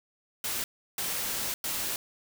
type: noise bursts at uneven times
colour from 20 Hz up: white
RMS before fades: -32 dBFS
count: 3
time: 0.44-0.64 / 0.98-1.54 / 1.64-1.96 s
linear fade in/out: 2 ms
effects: none